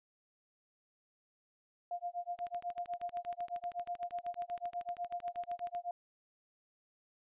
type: tone with tremolo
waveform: sine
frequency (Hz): 702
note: F5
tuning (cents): +9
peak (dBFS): -34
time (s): 1.91-5.91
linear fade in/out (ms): 2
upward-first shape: sine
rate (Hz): 8.1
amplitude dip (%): 100
type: click train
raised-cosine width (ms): 0.3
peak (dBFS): -35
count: 44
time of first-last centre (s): 2.39-5.749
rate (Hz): 12.8
effects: resampled to 8000 Hz